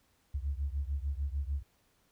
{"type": "beating tone pair", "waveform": "sine", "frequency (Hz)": [67.8, 74.5], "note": ["C#2", "D2"], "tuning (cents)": [-38, 25], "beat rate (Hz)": 6.7, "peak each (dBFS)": [-33, -35], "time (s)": [0.34, 1.63], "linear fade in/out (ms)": 10, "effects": ["tanh soft clip ceiling -25 dBFS", "pink hiss -71 dBFS RMS until 2.11 s"]}